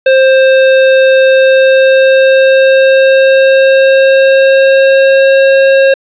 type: tone with pitch glide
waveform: square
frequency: 528 to 540.3 Hz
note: C5 to C#5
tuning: +16 to -44 cents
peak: -4 dBFS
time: 0.06-5.94 s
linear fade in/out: 5 ms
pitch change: +40 cents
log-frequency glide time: 1.28-5.44 s
effects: resampled to 8000 Hz + 7-bit